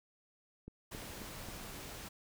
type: click train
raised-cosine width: 3 ms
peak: -34 dBFS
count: 4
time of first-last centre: 0.68-1.486 s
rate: 3.72 Hz
type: noise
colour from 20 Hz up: pink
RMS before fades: -47 dBFS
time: 0.91-2.09 s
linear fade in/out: 10 ms
effects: none